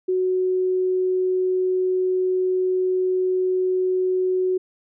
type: tone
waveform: sine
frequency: 370 Hz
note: F#4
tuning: in tune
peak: -18 dBFS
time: 0.08-4.58 s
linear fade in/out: 10 ms
effects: none